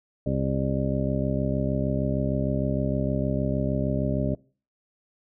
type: harmonic tone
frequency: 66.5 Hz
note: C2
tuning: 29 cents sharp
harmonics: 1 / 2 / 3 / 4 / 5 / 6 / 8 / 9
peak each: -32 / -27 / -30 / -30 / -40 / -35 / -39 / -31 dBFS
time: 0.26-4.35 s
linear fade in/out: 5 ms
effects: noise-tail reverb RT60 0.4 s tail -23 dB re dry